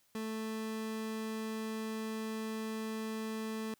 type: tone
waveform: 30% pulse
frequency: 220 Hz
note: A3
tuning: in tune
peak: -34 dBFS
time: 0.15-3.74 s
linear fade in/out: 2 ms
effects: white hiss -71 dBFS RMS until 3.79 s